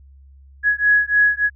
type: beating tone pair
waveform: sine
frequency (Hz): 1673 / 1676.4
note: G#6 / G#6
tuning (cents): +12 / +16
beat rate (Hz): 3.4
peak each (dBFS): -16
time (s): 0.63-1.5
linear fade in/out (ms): 50
effects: added 68 Hz sine -43 dBFS peak until 1.55 s